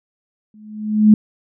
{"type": "tone with exponential growth", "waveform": "sine", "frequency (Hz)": 213.3, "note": "G#3", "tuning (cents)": 46, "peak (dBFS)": -3, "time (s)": [0.54, 1.14], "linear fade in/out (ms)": 2, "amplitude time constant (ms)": 130, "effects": []}